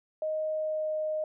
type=tone with pitch glide; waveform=sine; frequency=623 to 619.4 Hz; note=D#5 to D#5; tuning=+2 to -8 cents; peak=-28 dBFS; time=0.22-1.24 s; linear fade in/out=2 ms; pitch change=-10 cents; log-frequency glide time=0.52-0.92 s; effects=none